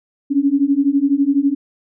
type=beating tone pair; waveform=sine; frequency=273.4 / 285.4 Hz; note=C#4 / D4; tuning=-24 / -49 cents; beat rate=12 Hz; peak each=-16 / -15 dBFS; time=0.3-1.55 s; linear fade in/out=20 ms; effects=none